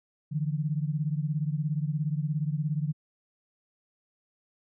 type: beating tone pair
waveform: sine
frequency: 146.83 / 163.83 Hz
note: D3 / E3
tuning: 0 / -10 cents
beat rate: 17 Hz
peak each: -28 / -31 dBFS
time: 0.31-2.93 s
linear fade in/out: 20 ms
effects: none